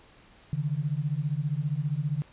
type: beating tone pair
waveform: sine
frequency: 140 / 155 Hz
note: C#3 / D#3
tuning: +18 / -6 cents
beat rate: 15 Hz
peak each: -29 dBFS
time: 0.53-2.22 s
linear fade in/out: 0 ms
effects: pink hiss -56 dBFS RMS until 2.32 s + resampled to 8000 Hz